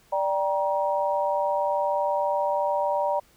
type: chord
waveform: sine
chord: G minor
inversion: second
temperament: equal with one note detuned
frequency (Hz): 587.3 / 784 / 946.4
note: D5 / G5 / Bb5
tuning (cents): 0 / 0 / +26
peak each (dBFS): -25 / -29 / -26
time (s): 0.12-3.2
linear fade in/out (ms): 10
effects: pink hiss -59 dBFS RMS until 3.36 s